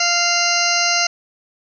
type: harmonic tone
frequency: 695 Hz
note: F5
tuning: 9 cents flat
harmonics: 1 / 2 / 3 / 4 / 6 / 7 / 8 / 9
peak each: -23 / -23 / -23 / -23 / -23 / -23 / -23 / -23 dBFS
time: 0-1.07 s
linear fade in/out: 5 ms
effects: none